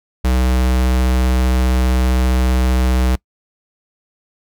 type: tone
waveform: square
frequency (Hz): 63.2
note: B1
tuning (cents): +41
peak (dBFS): -13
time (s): 0.24-3.16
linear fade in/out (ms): 10
effects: noise-tail reverb RT60 0.1 s tail -24 dB re dry